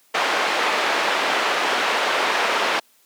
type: band-pass noise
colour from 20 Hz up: pink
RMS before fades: -21 dBFS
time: 0.14-2.8 s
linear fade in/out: 10 ms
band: 600 to 3000 Hz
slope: 12 dB/octave
effects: white hiss -58 dBFS RMS until 3.05 s + high-pass 200 Hz 12 dB/octave